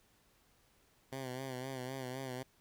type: tone with vibrato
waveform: 10% pulse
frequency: 130 Hz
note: C3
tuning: 11 cents flat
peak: -32 dBFS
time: 1.12-2.43 s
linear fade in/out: 5 ms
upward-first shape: sine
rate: 3.9 Hz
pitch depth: 62 cents each way
effects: pink hiss -70 dBFS RMS until 2.6 s

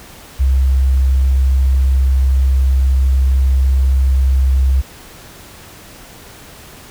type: tone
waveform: sine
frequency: 66.1 Hz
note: C2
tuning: 18 cents sharp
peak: -9 dBFS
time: 0.39-4.82 s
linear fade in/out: 20 ms
effects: pink hiss -38 dBFS RMS until 6.9 s

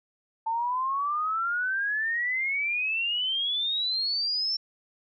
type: exponential sweep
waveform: sine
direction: up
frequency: 887 to 5420 Hz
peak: -25 dBFS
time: 0.46-4.57 s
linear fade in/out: 10 ms
effects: none

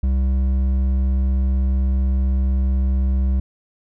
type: tone with hard clipping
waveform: triangle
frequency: 65.41 Hz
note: C2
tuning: in tune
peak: -17 dBFS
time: 0.03-3.4 s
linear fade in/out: 5 ms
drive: 10 dB
effects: none

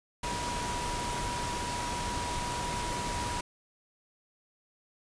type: tone in noise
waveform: sine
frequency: 967 Hz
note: B5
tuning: 37 cents flat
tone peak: -35 dBFS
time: 0.23-3.41 s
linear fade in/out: 5 ms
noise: pink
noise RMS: -35 dBFS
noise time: 0.23-3.41 s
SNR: -3 dB
effects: resampled to 22050 Hz

